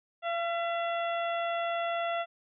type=harmonic tone with a mistuned harmonic; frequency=681 Hz; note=F5; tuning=44 cents flat; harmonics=1 / 2 / 3 / 4 / 5; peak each=-30 / -36 / -40 / -42 / -44 dBFS; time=0.22-2.26 s; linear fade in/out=50 ms; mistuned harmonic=3; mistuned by=-35 cents; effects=none